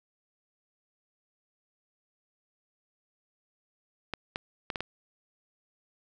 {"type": "clicks", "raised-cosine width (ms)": 0.3, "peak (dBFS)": -16, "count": 5, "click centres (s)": [4.137, 4.359, 4.702, 4.758, 4.806], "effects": []}